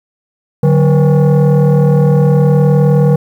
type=tone with frequency modulation; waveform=sine; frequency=146.83 Hz; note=D3; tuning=in tune; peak=-3 dBFS; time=0.63-3.16 s; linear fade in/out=5 ms; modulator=333 Hz; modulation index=0.92; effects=tanh soft clip ceiling -5 dBFS + 7-bit